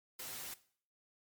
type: noise with comb filter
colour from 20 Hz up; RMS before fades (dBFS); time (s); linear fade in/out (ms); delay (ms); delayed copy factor
white; -45; 0.19-0.54; 5; 7.8; +0.8
effects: noise-tail reverb RT60 0.5 s tail -17 dB re dry + MP3 96 kbps